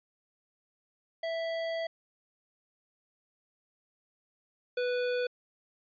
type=tone pair in turn; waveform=square; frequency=659 / 493.7 Hz; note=E5 / B4; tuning=-1 / -1 cents; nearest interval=perfect fourth; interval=500 cents; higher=first; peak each=-32 / -29 dBFS; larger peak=second; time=1.23-1.87 / 4.77-5.27 s; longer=first; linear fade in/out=5 ms; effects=resampled to 11025 Hz